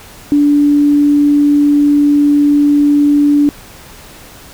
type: tone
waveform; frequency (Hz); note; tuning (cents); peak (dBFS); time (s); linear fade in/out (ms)
sine; 290.4; D4; -19; -6; 0.32-3.49; 0
effects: pink hiss -36 dBFS RMS until 4.53 s